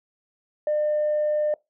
sine tone, 602 Hz, D5, 43 cents sharp, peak -19 dBFS, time 0.67-1.54 s, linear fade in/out 2 ms, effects noise-tail reverb RT60 0.2 s tail -23 dB re dry + tanh soft clip ceiling -17 dBFS

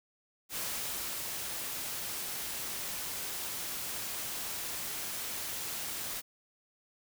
white noise with ADSR envelope, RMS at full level -36 dBFS, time 0.49-6.22 s, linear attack 69 ms, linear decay 720 ms, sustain -2 dB, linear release 31 ms, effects none

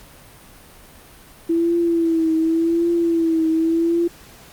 sine tone with vibrato, 330.9 Hz, E4, 7 cents sharp, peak -15 dBFS, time 1.49-4.08 s, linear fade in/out 10 ms, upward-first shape triangle, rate 0.88 Hz, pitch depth 61 cents each way, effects pink hiss -45 dBFS RMS until 4.52 s + Opus 48 kbps

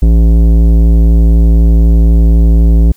sine tone with tanh clipping, 56 Hz, A1, 31 cents sharp, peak -5 dBFS, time 0.02-2.92 s, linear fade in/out 5 ms, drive 14 dB, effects white hiss -48 dBFS RMS until 2.96 s

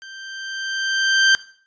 sawtooth tone with level ramp, 1568 Hz, G6, in tune, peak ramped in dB -33 to -7 dBFS, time 0.02-1.35 s, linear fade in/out 0 ms, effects noise-tail reverb RT60 0.5 s tail -18 dB re dry + resampled to 16000 Hz

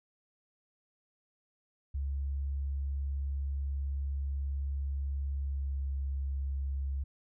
sine tone with pitch glide, 69.3 to 68.42 Hz, C#2 to C#2, 0 to -22 cents, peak -31 dBFS, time 1.94-7.04 s, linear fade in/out 10 ms, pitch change -22 cents, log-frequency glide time 5.36-5.86 s, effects none

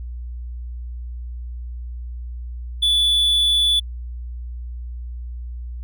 triangle tone, 3457 Hz, A7, 31 cents flat, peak -13 dBFS, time 2.82-3.8 s, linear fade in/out 10 ms, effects added 60 Hz sine -28 dBFS peak until 5.83 s

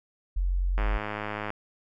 sine tone, 45.12 Hz, F#1, 43 cents flat, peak -23 dBFS, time 0.36-0.98 s, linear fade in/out 10 ms
click train, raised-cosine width 0.5 ms, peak -17 dBFS, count 77, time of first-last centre 0.78-1.504 s, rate 105 Hz
effects none

